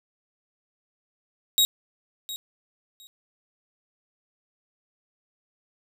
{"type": "tone with echo", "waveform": "sawtooth", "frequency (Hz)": 3797, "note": "A#7", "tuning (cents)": 31, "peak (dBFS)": -14, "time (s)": [1.58, 1.65], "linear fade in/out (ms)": 0, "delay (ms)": 710, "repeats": 2, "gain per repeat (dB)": -15, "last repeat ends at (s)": 3.07, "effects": []}